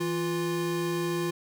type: tone pair together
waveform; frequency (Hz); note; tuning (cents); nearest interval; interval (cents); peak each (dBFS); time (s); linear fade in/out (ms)
square; 164.81 / 349.2; E3 / F4; 0 / 0; octave + minor second; 1300; -33 / -29; 0-1.31; 10
effects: none